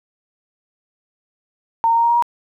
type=tone with pitch steps; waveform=sine; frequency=914 / 921.4 / 928.9 / 936.4 / 944 / 951.7 Hz; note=A#5 / A#5 / A#5 / A#5 / A#5 / A#5; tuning=-34 / -20 / -6 / +8 / +22 / +36 cents; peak=-12 dBFS; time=1.84-2.224 s; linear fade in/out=0 ms; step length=64 ms; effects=9-bit